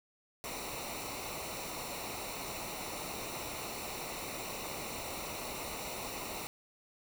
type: noise with comb filter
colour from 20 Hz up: pink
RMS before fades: -41 dBFS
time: 0.44-6.47 s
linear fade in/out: 0 ms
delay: 0.61 ms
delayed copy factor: -0.7
effects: none

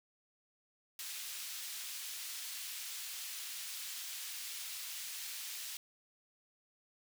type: high-pass noise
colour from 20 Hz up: pink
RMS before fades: -44 dBFS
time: 0.99-5.77 s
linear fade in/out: 2 ms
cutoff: 3000 Hz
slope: 12 dB/octave
effects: none

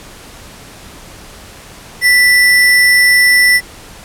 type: tone with sample-and-hold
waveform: sine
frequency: 1975.5 Hz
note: B6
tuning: in tune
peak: -5 dBFS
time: 2.01-3.61 s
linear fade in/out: 50 ms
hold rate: 7350 Hz
effects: pink hiss -35 dBFS RMS until 4.04 s + low-pass 12000 Hz 12 dB/octave

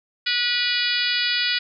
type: harmonic tone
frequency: 487.4 Hz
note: B4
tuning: 23 cents flat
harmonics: 3 / 4 / 5 / 6 / 7 / 8 / 9 / 10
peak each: -28 / -28 / -28 / -28 / -28 / -28 / -28 / -28 dBFS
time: 0.26-1.59 s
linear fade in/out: 10 ms
effects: none

